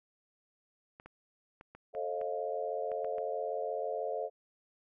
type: clicks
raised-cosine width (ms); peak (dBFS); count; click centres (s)
0.5; -35; 9; 0.999 / 1.06 / 1.611 / 1.75 / 1.95 / 2.214 / 2.917 / 3.046 / 3.183
type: chord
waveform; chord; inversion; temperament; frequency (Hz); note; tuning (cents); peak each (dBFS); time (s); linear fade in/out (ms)
sine; F dominant seventh; first; equal with one note detuned; 440 / 536.1 / 622.3 / 698.5; A4 / C5 / Eb5 / F5; 0 / +42 / 0 / 0; -38 / -38 / -39 / -39; 1.93-4.3; 50
effects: none